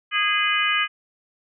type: harmonic tone with a mistuned harmonic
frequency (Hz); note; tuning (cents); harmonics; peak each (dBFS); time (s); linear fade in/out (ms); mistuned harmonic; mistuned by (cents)
412; G#4; -14; 3 / 4 / 5 / 6 / 7; -25 / -25 / -25 / -25 / -25; 0.11-0.88; 50; 7; +54
effects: none